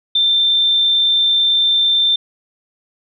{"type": "tone", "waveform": "sine", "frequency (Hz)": 3571, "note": "A7", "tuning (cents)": 25, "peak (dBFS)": -11, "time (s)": [0.15, 2.16], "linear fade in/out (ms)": 5, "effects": []}